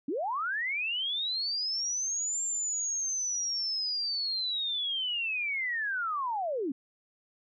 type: linear two-way sweep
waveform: sine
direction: up then down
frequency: 246.7 to 7390 to 246.7 Hz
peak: -29 dBFS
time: 0.08-6.72 s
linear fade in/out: 5 ms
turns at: 2.42 s
effects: none